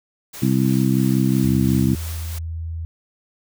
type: noise with tremolo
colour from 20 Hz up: white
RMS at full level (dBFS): -35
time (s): 0.33-2.39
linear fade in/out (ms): 10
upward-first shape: sine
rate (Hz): 3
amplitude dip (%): 30
type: harmonic tone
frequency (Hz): 65.41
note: C2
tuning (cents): 0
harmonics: 2 / 3 / 4 / 5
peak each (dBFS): -19 / -19 / -21 / -24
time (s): 0.42-1.95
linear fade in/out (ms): 5
type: tone with pitch glide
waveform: sine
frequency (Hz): 81.2 to 81.91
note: E2 to E2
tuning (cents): -26 to -10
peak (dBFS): -25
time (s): 1.44-2.85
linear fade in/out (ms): 0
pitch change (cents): +16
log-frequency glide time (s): 1.67-2.56
effects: none